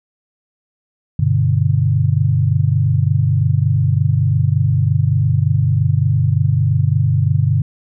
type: chord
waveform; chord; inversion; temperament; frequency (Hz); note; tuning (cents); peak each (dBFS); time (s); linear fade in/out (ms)
sine; G major; none; equal; 98 / 123.47 / 146.83; G2 / B2 / D3; 0 / 0 / 0; -16; 1.19-7.62; 5
effects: none